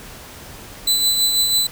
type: tone with tremolo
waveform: sawtooth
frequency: 4000 Hz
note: B7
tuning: 21 cents sharp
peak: -10 dBFS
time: 0.87-1.67 s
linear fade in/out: 5 ms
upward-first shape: triangle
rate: 6.1 Hz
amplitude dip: 45%
effects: pink hiss -38 dBFS RMS until 1.71 s